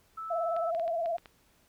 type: tone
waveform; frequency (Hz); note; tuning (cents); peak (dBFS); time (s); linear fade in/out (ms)
sine; 1313; E6; -7; -36; 0.17-0.71; 10
type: tone with vibrato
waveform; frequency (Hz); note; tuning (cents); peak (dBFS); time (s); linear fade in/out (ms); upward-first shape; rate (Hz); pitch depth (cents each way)
sine; 672; E5; +33; -28; 0.3-1.17; 10; sine; 19; 67
type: clicks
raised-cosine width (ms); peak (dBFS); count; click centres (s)
0.3; -31; 7; 0.565 / 0.749 / 0.797 / 0.879 / 1.059 / 1.183 / 1.258
effects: pink hiss -66 dBFS RMS until 1.68 s